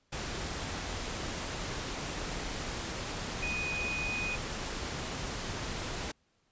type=tone in noise; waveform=sine; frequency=2489 Hz; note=D#7; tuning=in tune; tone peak=-33 dBFS; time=3.42-4.36 s; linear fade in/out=10 ms; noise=pink; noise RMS=-37 dBFS; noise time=0.12-6.12 s; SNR=+1 dB; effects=pink hiss -73 dBFS RMS until 6.51 s + resampled to 16000 Hz